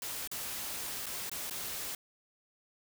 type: noise with dropouts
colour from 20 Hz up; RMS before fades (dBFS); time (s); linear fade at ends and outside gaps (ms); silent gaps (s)
white; -39; 0.02-1.95; 2; 0.275-0.314 / 1.059-1.065 / 1.296-1.315 / 1.498-1.508
effects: none